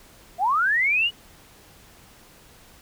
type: linear sweep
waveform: sine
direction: up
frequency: 659.3 to 2960 Hz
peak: -18 dBFS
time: 0.38-1.11 s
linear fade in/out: 50 ms
effects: pink hiss -51 dBFS RMS until 2.81 s